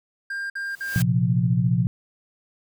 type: tone bursts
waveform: triangle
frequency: 1598 Hz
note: G6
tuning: 33 cents sharp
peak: -25 dBFS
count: 3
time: 0.3-1.006 s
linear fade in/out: 5 ms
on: 200 ms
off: 53 ms
type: noise with exponential growth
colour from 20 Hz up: white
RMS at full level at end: -30 dBFS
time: 0.56-1.02 s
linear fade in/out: 0 ms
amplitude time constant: 100 ms
type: chord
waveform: sine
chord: Bb suspended second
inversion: none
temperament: equal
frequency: 116.54 / 130.81 / 174.61 Hz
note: Bb2 / C3 / F3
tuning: 0 / 0 / 0 cents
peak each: -22 dBFS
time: 0.96-1.87 s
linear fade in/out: 0 ms
effects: none